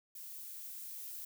violet noise with level ramp, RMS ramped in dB -48 to -45 dBFS, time 0.15-1.25 s, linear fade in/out 5 ms, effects none

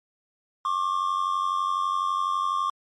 triangle tone pair together, 1082.7 / 1174.7 Hz, C#6 / D6, -41 / 0 cents, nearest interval minor second, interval 141 cents, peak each -24 dBFS, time 0.65-2.7 s, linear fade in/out 2 ms, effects MP3 48 kbps

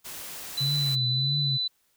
white noise, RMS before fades -39 dBFS, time 0.04-0.96 s, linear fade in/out 20 ms
sine tone, 3993 Hz, B7, 18 cents sharp, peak -25 dBFS, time 0.57-1.68 s, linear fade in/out 10 ms
sine tone with vibrato, 134.3 Hz, C3, 46 cents sharp, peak -26 dBFS, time 0.6-1.58 s, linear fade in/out 20 ms, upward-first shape triangle, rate 1.6 Hz, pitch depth 150 cents each way
effects white hiss -69 dBFS RMS until 1.96 s

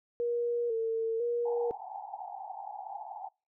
sine tone with vibrato, 463.4 Hz, A#4, 10 cents flat, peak -28 dBFS, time 0.2-1.71 s, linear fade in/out 0 ms, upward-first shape square, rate 1 Hz, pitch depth 46 cents each way
white band-pass noise, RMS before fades -42 dBFS, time 1.45-3.29 s, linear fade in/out 10 ms, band 730 to 860 Hz, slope 96 dB/octave
effects noise-tail reverb RT60 0.3 s tail -26 dB re dry

